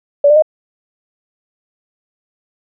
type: tone with pitch steps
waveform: sine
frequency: 574 / 597 / 620.9 Hz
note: D5 / D5 / D#5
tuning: -40 / +28 / -4 cents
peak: -5 dBFS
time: 0.24-0.423 s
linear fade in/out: 5 ms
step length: 61 ms
effects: none